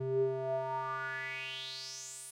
square tone with band-pass filter sweep, 131.7 Hz, C3, 12 cents sharp, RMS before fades -37 dBFS, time 0-2.31 s, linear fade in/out 10 ms, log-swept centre 290 to 10000 Hz, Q 6, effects none

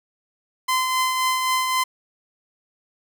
sawtooth tone with tremolo, 1030 Hz, C6, 28 cents flat, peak -14 dBFS, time 0.68-1.84 s, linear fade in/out 10 ms, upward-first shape triangle, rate 3.8 Hz, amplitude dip 40%, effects none

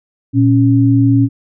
sine tone pair together, 116.54 / 276.5 Hz, A#2 / C#4, 0 / -4 cents, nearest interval octave + minor third, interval 1496 cents, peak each -10 dBFS, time 0.33-1.29 s, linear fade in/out 50 ms, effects none

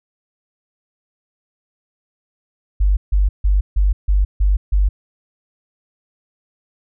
sine tone bursts, 49.05 Hz, G1, 2 cents sharp, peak -11 dBFS, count 7, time 2.8-4.89 s, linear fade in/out 10 ms, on 170 ms, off 150 ms, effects none

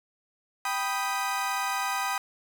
30% pulse chord, G augmented, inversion none, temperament equal, 784 / 987.8 / 1244.5 Hz, G5 / B5 / D#6, 0 / 0 / 0 cents, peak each -29 dBFS, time 0.65-2.18 s, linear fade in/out 2 ms, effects 9-bit

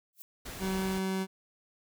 violet noise with exponential growth, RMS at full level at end -42 dBFS, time 0.13-0.22 s, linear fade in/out 0 ms, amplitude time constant 18 ms
pink noise, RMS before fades -42 dBFS, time 0.45-0.99 s, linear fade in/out 10 ms
30% pulse tone, 190 Hz, F#3, 46 cents sharp, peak -27 dBFS, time 0.59-1.27 s, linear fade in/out 50 ms
effects none

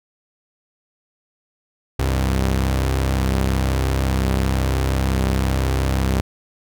sawtooth tone pair together, 65.69 / 98 Hz, C2 / G2, +7 / 0 cents, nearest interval perfect fifth, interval 693 cents, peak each -14 / -20 dBFS, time 1.99-6.21 s, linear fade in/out 5 ms, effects none

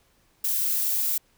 violet noise, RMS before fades -25 dBFS, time 0.44-1.18 s, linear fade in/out 5 ms, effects pink hiss -64 dBFS RMS until 1.37 s

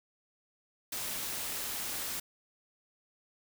white noise, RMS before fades -37 dBFS, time 0.92-2.2 s, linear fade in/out 5 ms, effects none

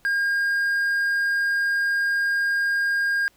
triangle tone, 1616 Hz, G#6, 48 cents flat, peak -18 dBFS, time 0.05-3.28 s, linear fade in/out 0 ms, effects pink hiss -60 dBFS RMS until 3.36 s

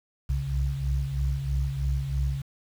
sine tone cluster, 63.3 / 66.4 / 136.7 Hz, B1 / C2 / C#3, +43 / +26 / -24 cents, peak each -29 dBFS, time 0.29-2.42 s, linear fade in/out 10 ms, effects 8-bit

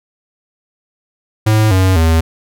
square tone with pitch steps, 108.5 / 93.91 / 81.28 Hz, A2 / F#2 / E2, -24 / +26 / -24 cents, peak -9 dBFS, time 1.46-2.21 s, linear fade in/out 10 ms, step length 250 ms, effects none

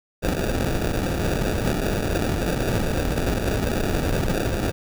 pink noise with sample-and-hold, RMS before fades -23 dBFS, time 0.22-4.72 s, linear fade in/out 20 ms, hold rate 1050 Hz, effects none

